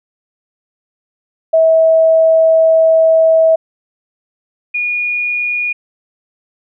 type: tone pair in turn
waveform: sine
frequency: 647 / 2443 Hz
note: E5 / D#7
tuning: -32 / -32 cents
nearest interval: octave + major seventh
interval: 2300 cents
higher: second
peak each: -6 / -14 dBFS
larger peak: first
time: 1.53-3.56 / 4.74-5.73 s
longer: first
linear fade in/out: 10 ms
effects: none